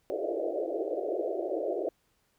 pink band-pass noise, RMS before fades -32 dBFS, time 0.1-1.89 s, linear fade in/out 0 ms, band 320 to 690 Hz, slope 96 dB/octave, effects pink hiss -72 dBFS RMS until 2.38 s

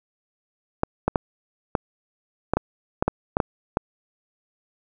clicks, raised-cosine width 1 ms, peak -5 dBFS, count 11, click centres 0.834 / 1.08 / 1.158 / 1.752 / 2.536 / 2.57 / 3.025 / 3.08 / 3.369 / 3.402 / 3.771 s, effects none

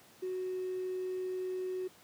triangle tone with hard clipping, 370 Hz, F#4, in tune, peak -34 dBFS, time 0.22-1.88 s, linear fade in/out 10 ms, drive 3 dB, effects pink hiss -59 dBFS RMS until 2.03 s + high-pass 150 Hz 12 dB/octave

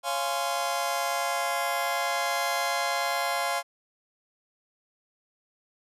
sawtooth chord, Db major seventh, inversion none, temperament just, 554.4 / 693 / 831.5 / 1039.4 Hz, Db5 / F5 / Ab5 / C6, 0 / -14 / +2 / -12 cents, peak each -30 / -26 / -29 / -28 dBFS, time 0.03-3.63 s, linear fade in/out 50 ms, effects resampled to 32000 Hz

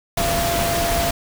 sine tone in noise, 683 Hz, F5, 39 cents flat, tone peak -21 dBFS, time 0.17-1.11 s, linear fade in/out 5 ms, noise pink, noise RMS -22 dBFS, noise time 0.17-1.11 s, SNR -2 dB, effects none

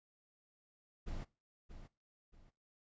brown noise with echo, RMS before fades -42 dBFS, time 1.06-1.25 s, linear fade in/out 20 ms, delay 630 ms, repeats 2, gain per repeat -10 dB, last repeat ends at 2.51 s, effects noise-tail reverb RT60 0.3 s tail -21 dB re dry + resampled to 16000 Hz

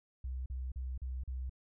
sine tone bursts, 64 Hz, C2, 38 cents flat, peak -36 dBFS, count 5, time 0.24-1.496 s, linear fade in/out 5 ms, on 220 ms, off 39 ms, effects none

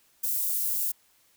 white high-pass noise, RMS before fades -28 dBFS, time 0.23-0.92 s, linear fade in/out 10 ms, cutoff 12000 Hz, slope 12 dB/octave, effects white hiss -64 dBFS RMS until 1.36 s

